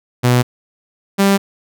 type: tone pair in turn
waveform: sawtooth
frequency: 123.47 / 197.36 Hz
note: B2 / G3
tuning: 0 / +12 cents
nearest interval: minor sixth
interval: 812 cents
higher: second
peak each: -6 dBFS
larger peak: neither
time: 0.23-0.43 / 1.18-1.38 s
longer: neither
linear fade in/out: 20 ms
effects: none